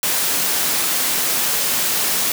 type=high-pass noise; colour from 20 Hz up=white; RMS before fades=-19 dBFS; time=0.03-2.32 s; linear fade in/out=2 ms; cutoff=140 Hz; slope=12 dB/octave; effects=none